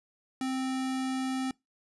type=tone; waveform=square; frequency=261.6 Hz; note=C4; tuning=in tune; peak=-30 dBFS; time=0.41-1.51 s; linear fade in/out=2 ms; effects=noise-tail reverb RT60 0.2 s tail -24 dB re dry + resampled to 24000 Hz